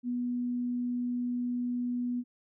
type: tone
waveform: sine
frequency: 244.7 Hz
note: B3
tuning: 16 cents flat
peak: -29 dBFS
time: 0.03-2.24 s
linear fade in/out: 50 ms
effects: none